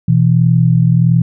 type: tone pair together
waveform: sine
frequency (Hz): 123.7 / 165.12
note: B2 / E3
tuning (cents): +3 / +3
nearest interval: perfect fourth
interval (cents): 500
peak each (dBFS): -10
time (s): 0.08-1.22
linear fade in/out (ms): 5
effects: none